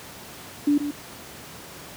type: tone with echo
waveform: sine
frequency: 290.7 Hz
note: D4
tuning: 18 cents flat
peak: -16 dBFS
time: 0.67-0.78 s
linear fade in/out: 5 ms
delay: 130 ms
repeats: 1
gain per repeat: -9 dB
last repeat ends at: 0.91 s
effects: pink hiss -41 dBFS RMS until 1.96 s + high-pass 100 Hz 12 dB/octave